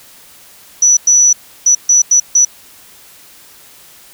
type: tone bursts at uneven times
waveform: sine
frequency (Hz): 5920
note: F#8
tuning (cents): 0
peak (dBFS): -5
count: 6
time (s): 0.82-0.97 / 1.07-1.33 / 1.66-1.75 / 1.89-2.02 / 2.11-2.2 / 2.35-2.45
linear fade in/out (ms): 5
effects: white hiss -41 dBFS RMS until 4.13 s